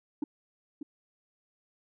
sine tone with echo, 293.7 Hz, D4, in tune, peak -25 dBFS, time 0.22-0.24 s, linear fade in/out 5 ms, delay 590 ms, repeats 1, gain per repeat -10 dB, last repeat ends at 0.83 s, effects tanh soft clip ceiling -27 dBFS

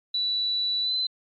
sine tone with pitch glide, 3951 to 4039 Hz, B7 to B7, 0 to +38 cents, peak -23 dBFS, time 0.14-1.07 s, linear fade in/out 5 ms, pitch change +38 cents, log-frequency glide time 0.82-0.93 s, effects MP3 64 kbps

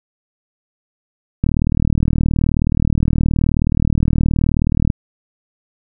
click train, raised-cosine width 5 ms, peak -3 dBFS, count 136, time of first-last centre 1.44-4.902 s, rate 39 Hz, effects none

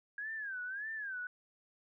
sine tone with vibrato, 1620 Hz, G#6, 43 cents flat, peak -38 dBFS, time 0.18-1.27 s, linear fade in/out 2 ms, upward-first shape sine, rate 1.7 Hz, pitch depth 170 cents each way, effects none

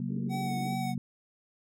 sine chord, F# major, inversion second, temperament equal with one note detuned, 135.82 / 185 / 233.1 Hz, C#3 / F#3 / A#3, -35 / 0 / 0 cents, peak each -35 dBFS, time 0-0.98 s, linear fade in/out 2 ms
pink band-pass noise, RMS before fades -44 dBFS, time 0.09-0.75 s, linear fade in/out 5 ms, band 180 to 440 Hz, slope 96 dB/octave
square tone with vibrato, 750 Hz, F#5, 23 cents sharp, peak -35 dBFS, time 0.29-0.95 s, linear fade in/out 50 ms, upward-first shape sine, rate 2.7 Hz, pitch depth 25 cents each way
effects none

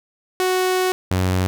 sawtooth tone pair in turn, 369.8 / 92.45 Hz, F#4 / F#2, -1 / -1 cents, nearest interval 2 octaves, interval 2400 cents, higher first, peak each -13 dBFS, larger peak neither, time 0.4-0.92 / 1.11-1.47 s, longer first, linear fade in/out 0 ms, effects none

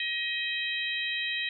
harmonic tone with a mistuned harmonic, 632 Hz, D#5, 27 cents sharp, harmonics 3 / 4 / 5 / 6, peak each -33 / -34 / -35 / -36 dBFS, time 0-1.49 s, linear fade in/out 2 ms, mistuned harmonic 6, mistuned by +28 cents, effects none

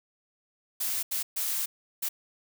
blue noise bursts at uneven times, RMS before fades -30 dBFS, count 4, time 0.8-1.03 / 1.11-1.23 / 1.36-1.66 / 2.02-2.09 s, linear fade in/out 10 ms, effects none

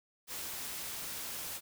white noise, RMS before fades -41 dBFS, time 0.27-1.61 s, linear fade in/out 50 ms, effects none

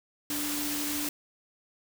sine tone in noise, 293.7 Hz, D4, in tune, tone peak -34 dBFS, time 0.3-1.09 s, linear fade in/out 2 ms, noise white, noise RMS -33 dBFS, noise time 0.3-1.09 s, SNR -4 dB, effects none

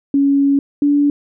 sine tone pair in turn, 279.2 / 288.2 Hz, C#4 / D4, +13 / -33 cents, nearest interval minor second, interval 54 cents, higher second, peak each -10 / -10 dBFS, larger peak neither, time 0.14-0.59 / 0.82-1.1 s, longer first, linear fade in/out 2 ms, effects none

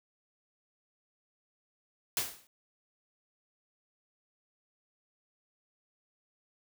white noise with exponential decay, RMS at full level -28 dBFS, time 2.17-2.47 s, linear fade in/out 1 ms, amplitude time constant 64 ms, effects none

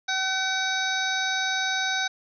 harmonic tone, 760 Hz, F#5, 46 cents sharp, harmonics 1 / 2 / 3 / 5 / 6 / 7 / 8, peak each -31 / -27 / -34 / -29 / -38 / -39 / -36 dBFS, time 0.08-2.08 s, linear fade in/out 10 ms, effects none

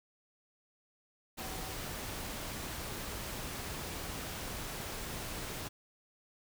sine tone in noise, 759 Hz, F#5, 44 cents sharp, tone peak -49 dBFS, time 1.39-1.75 s, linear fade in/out 20 ms, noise pink, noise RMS -41 dBFS, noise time 1.37-5.69 s, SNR -11 dB, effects none

